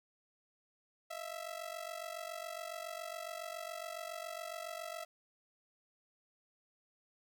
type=ring-modulated tone; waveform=sawtooth; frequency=659.3 Hz; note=E5; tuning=in tune; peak=-35 dBFS; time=1.1-5.05 s; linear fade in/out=10 ms; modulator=23.6 Hz; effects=none